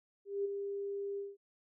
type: tone with ADSR envelope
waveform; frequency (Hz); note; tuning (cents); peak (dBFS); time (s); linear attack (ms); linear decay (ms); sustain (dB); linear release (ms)
sine; 400; G4; +35; -30; 0.25-1.37; 200; 13; -6; 190
effects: none